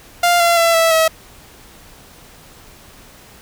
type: tone with pitch steps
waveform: sawtooth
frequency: 698.5 / 684.5 / 670.8 / 657.4 / 644.2 Hz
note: F5 / F5 / E5 / E5 / E5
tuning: 0 / -35 / +30 / -5 / -40 cents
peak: -7 dBFS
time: 0.23-1.08 s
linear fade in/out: 5 ms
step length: 170 ms
effects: pink hiss -43 dBFS RMS until 3.41 s